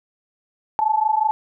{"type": "tone pair together", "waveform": "sine", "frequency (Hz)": [854.5, 880], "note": ["G#5", "A5"], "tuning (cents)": [49, 0], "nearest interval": "minor second", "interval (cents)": 51, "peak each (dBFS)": -19, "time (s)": [0.79, 1.31], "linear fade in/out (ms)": 0, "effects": []}